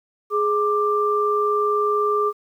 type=tone pair together; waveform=sine; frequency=417.9 / 1182 Hz; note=G#4 / D6; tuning=+11 / +11 cents; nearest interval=octave + tritone; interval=1800 cents; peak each=-20 dBFS; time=0.3-2.33 s; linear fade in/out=50 ms; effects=9-bit